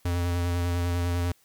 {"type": "tone with vibrato", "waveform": "square", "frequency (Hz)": 87.31, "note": "F2", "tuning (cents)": 0, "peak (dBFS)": -25, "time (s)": [0.05, 1.32], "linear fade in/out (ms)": 5, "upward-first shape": "square", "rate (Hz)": 10, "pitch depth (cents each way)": 16, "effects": ["white hiss -63 dBFS RMS until 1.44 s"]}